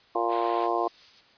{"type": "harmonic tone", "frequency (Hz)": 116.54, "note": "A#2", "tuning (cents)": 0, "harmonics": [3, 4, 5, 6, 7, 8, 9], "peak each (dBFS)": [-30, -32, -35, -28, -34, -35, -30], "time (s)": [0.15, 0.88], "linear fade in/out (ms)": 5}
{"type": "band-pass noise", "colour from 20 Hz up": "pink", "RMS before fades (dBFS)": -43, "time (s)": [0.28, 0.69], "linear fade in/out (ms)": 50, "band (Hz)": [580, 4300], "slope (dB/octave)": 48}
{"type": "noise with tremolo", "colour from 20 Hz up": "violet", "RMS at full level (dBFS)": -38, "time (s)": [0.6, 1.21], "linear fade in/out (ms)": 10, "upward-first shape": "triangle", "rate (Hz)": 5.2, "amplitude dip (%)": 45}
{"effects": ["white hiss -58 dBFS RMS until 1.37 s", "resampled to 11025 Hz"]}